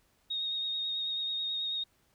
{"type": "tone with vibrato", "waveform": "sine", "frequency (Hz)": 3729, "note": "A#7", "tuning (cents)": 0, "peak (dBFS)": -31, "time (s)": [0.3, 1.84], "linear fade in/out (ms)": 10, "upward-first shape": "sine", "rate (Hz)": 9.2, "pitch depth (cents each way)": 19, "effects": ["pink hiss -70 dBFS RMS until 2.14 s"]}